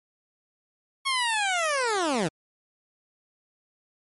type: linear sweep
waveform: 15% pulse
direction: down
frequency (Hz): 1106 to 142.5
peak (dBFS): -17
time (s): 1.05-2.29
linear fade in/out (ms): 20
effects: MP3 48 kbps